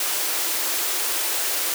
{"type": "high-pass noise", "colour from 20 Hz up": "white", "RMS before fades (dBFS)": -24, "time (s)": [0, 1.74], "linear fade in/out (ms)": 2, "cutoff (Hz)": 290, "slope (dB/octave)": 96, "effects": []}